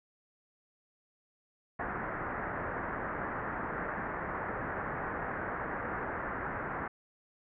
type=low-pass noise; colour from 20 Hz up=white; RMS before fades=-37 dBFS; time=1.79-6.88 s; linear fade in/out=5 ms; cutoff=1800 Hz; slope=48 dB/octave; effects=none